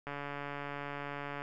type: click train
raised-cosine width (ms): 0.5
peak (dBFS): -25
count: 194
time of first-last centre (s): 0.07-1.42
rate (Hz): 143
effects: none